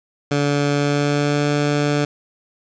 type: tone with pitch glide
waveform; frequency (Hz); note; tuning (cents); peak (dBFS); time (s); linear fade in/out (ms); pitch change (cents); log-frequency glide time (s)
15% pulse; 144 to 146.09; D3 to D3; -34 to -9; -10; 0.31-2.05; 5; +25; 0.77-1.48
effects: resampled to 16000 Hz + 8-bit